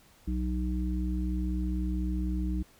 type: harmonic tone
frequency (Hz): 62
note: B1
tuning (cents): +7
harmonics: 1 / 3 / 5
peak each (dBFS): -29 / -34 / -36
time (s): 0.27-2.63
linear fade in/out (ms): 10
effects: pink hiss -60 dBFS RMS until 2.79 s